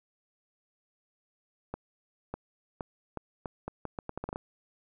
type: accelerating click train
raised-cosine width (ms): 1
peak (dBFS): -21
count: 14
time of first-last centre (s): 1.74-4.359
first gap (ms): 600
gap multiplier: 0.78
effects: none